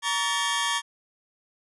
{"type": "tone cluster", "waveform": "sawtooth", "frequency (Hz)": [938, 1135, 1759, 3227], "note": ["A#5", "C#6", "A6", "G7"], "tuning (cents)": [11, 41, -1, 50], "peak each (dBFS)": -26, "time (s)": [0.02, 0.82], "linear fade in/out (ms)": 50, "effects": ["resampled to 24000 Hz"]}